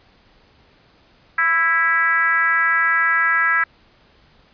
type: tone with frequency modulation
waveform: sine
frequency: 1645 Hz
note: G#6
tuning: 17 cents flat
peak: -14 dBFS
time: 1.38-3.64 s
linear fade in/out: 5 ms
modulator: 322 Hz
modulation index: 1.2
effects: pink hiss -54 dBFS RMS until 4.53 s + resampled to 11025 Hz